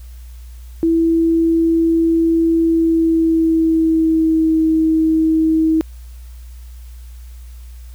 sine tone with pitch glide, 329.6 to 319.1 Hz, E4 to D#4, 0 to +44 cents, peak -11 dBFS, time 0.83-5.81 s, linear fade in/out 0 ms, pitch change -56 cents, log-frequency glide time 2.61-4.61 s, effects added 60 Hz sine -32 dBFS peak until 7.94 s + white hiss -51 dBFS RMS until 7.94 s

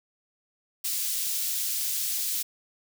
white high-pass noise, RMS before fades -29 dBFS, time 0.84-2.43 s, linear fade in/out 10 ms, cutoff 3900 Hz, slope 12 dB/octave, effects none

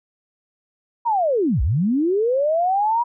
sine linear two-way sweep, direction down then up, 969 to 51.91 to 969 Hz, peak -16 dBFS, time 1.05-3.04 s, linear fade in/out 20 ms, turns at 1.62 s, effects none

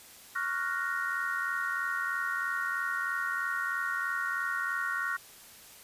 sine chord, Gb major seventh, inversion second, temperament equal, 1108.7 / 1396.9 / 1480 / 1864.7 Hz, Db6 / F6 / Gb6 / Bb6, 0 / 0 / 0 / 0 cents, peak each -37 / -34 / -35 / -35 dBFS, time 0.35-5.17 s, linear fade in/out 10 ms, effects white hiss -52 dBFS RMS until 5.83 s + resampled to 32000 Hz

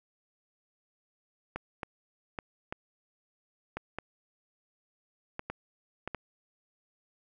clicks, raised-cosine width 0.5 ms, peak -20 dBFS, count 10, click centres 1.56 / 1.832 / 2.388 / 2.725 / 3.77 / 3.986 / 5.394 / 5.5 / 6.076 / 6.147 s, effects none

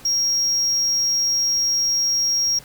triangle tone, 5600 Hz, F8, 4 cents sharp, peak -16 dBFS, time 0.05-2.59 s, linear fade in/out 5 ms, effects pink hiss -45 dBFS RMS until 2.64 s

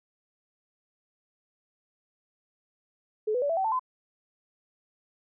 sine tone with pitch steps, 429.5 / 496.2 / 573.3 / 662.4 / 765.3 / 884.2 / 1021.5 Hz, A4 / B4 / D5 / E5 / G5 / A5 / C6, -42 / +8 / -42 / +8 / -42 / +8 / -42 cents, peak -24 dBFS, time 3.27-3.795 s, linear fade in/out 10 ms, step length 75 ms, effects none

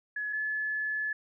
sine tone pair in turn, 1697 / 1720.7 Hz, G#6 / A6, +37 / -39 cents, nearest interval unison, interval 24 cents, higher second, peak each -31 / -29 dBFS, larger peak second, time 0.16-0.33 / 0.33-1.13 s, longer second, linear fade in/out 5 ms, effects none

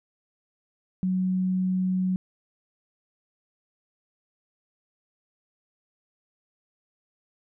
sine tone, 185.4 Hz, F#3, 4 cents sharp, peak -22 dBFS, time 1.03-2.16 s, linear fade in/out 0 ms, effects none

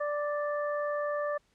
harmonic tone, 587.3 Hz, D5, in tune, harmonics 1 / 2 / 3, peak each -30 / -36 / -40 dBFS, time 0-1.38 s, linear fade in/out 10 ms, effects pink hiss -70 dBFS RMS until 1.54 s + low-pass 8000 Hz 12 dB/octave

